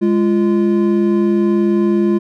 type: tone pair together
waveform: triangle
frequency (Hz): 206.4 / 345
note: G#3 / F4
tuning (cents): -10 / -21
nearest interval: major sixth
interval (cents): 889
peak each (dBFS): -12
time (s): 0.01-2.19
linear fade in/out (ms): 20
effects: none